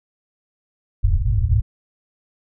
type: low-pass noise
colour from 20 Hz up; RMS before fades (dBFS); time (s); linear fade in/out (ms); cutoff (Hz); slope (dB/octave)
white; -17; 1.03-1.62; 20; 120; 96
effects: none